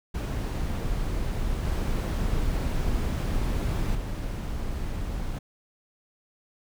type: noise with level steps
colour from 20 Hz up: brown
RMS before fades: -28 / -26 / -31 dBFS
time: 0.14-5.39 s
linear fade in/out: 10 ms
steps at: 1.65 / 3.95 s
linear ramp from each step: 2 ms
effects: none